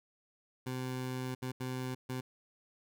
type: tone bursts at uneven times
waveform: 20% pulse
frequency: 128.2 Hz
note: C3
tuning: 35 cents flat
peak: -31 dBFS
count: 4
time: 0.66-1.35 / 1.42-1.52 / 1.6-1.95 / 2.09-2.21 s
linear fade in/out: 10 ms
effects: none